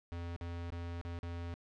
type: tone with dropouts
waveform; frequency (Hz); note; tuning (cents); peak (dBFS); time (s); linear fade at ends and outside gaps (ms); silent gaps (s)
square; 85.7; F2; -32; -40; 0.12-1.54; 0; 0.363-0.411 / 0.703-0.722 / 1.013-1.05 / 1.189-1.231
effects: low-pass 4000 Hz 12 dB/octave